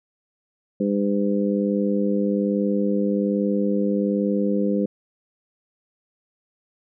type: harmonic tone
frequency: 101.2 Hz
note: G#2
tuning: 44 cents flat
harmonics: 2 / 3 / 4 / 5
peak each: -21 / -26 / -28 / -26 dBFS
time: 0.8-4.86 s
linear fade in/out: 5 ms
effects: none